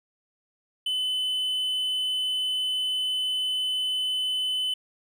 triangle tone, 3022 Hz, F#7, 36 cents sharp, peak -23 dBFS, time 0.86-4.74 s, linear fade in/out 5 ms, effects none

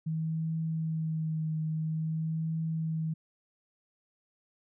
sine tone with vibrato, 159.2 Hz, D#3, 40 cents sharp, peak -29 dBFS, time 0.06-3.14 s, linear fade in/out 10 ms, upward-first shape triangle, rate 0.49 Hz, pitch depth 25 cents each way, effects none

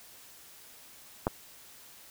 clicks, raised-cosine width 1 ms, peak -12 / -22 dBFS, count 2, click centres 1.269 / 1.278 s, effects white hiss -53 dBFS RMS until 2.1 s

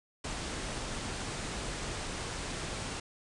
pink low-pass noise, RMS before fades -38 dBFS, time 0.24-3 s, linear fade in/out 5 ms, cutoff 9600 Hz, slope 96 dB/octave, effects none

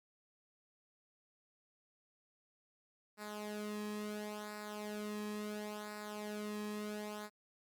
sawtooth tone with flanger, 210 Hz, G#3, 19 cents sharp, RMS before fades -43 dBFS, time 3.17-7.3 s, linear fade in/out 50 ms, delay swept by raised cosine 0.31 to 1.41 ms, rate 0.72 Hz, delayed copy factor -0.7, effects MP3 96 kbps

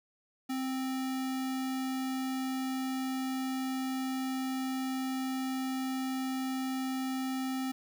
sine tone with sample-and-hold, 261.6 Hz, C4, in tune, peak -31 dBFS, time 0.49-7.72 s, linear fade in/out 10 ms, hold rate 1050 Hz, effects none

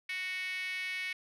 5% pulse tone with high-pass filter, 370 Hz, F#4, in tune, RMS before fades -37 dBFS, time 0.09-1.13 s, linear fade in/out 5 ms, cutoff 2100 Hz, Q 8.6, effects low-pass 10000 Hz 12 dB/octave

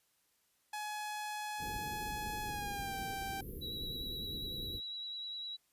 sawtooth tone with pitch glide, 844 to 782.9 Hz, G#5 to G5, +28 to -2 cents, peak -35 dBFS, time 0.73-3.41 s, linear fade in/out 5 ms, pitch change -130 cents, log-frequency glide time 2.44-2.95 s
pink band-stop noise, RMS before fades -45 dBFS, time 1.58-4.81 s, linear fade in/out 50 ms, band 500 to 11000 Hz, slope 96 dB/octave
sine tone with vibrato, 3898 Hz, B7, 23 cents flat, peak -40 dBFS, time 3.61-5.57 s, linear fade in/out 20 ms, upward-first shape sine, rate 9.9 Hz, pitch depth 17 cents each way
effects white hiss -75 dBFS RMS until 5.72 s + resampled to 32000 Hz

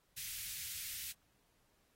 white band-stop noise, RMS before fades -44 dBFS, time 0.16-1.13 s, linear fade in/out 20 ms, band 130 to 1900 Hz, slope 24 dB/octave, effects pink hiss -75 dBFS RMS until 1.95 s + AAC 48 kbps

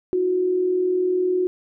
sine tone pair together, 326.2 / 366.1 Hz, E4 / F#4, -18 / -18 cents, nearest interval major second, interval 200 cents, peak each -29 / -18 dBFS, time 0.13-1.47 s, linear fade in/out 0 ms, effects none

